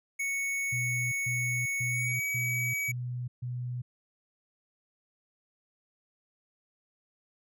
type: tone with pitch glide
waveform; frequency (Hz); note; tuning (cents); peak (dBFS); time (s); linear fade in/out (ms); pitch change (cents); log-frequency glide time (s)
square; 2217 to 2271; C#7 to C#7; 0 to +41; -30; 0.19-2.92; 10; +41; 1.88-2.24
type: tone bursts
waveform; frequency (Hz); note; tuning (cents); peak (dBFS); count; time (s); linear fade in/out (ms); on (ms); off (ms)
sine; 123.47; B2; 0; -32; 6; 0.72-3.82; 10; 400; 140
effects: none